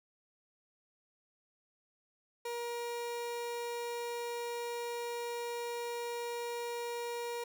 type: tone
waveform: 30% pulse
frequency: 474.7 Hz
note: A#4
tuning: 31 cents sharp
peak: -34 dBFS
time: 2.45-7.44 s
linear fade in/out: 5 ms
effects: none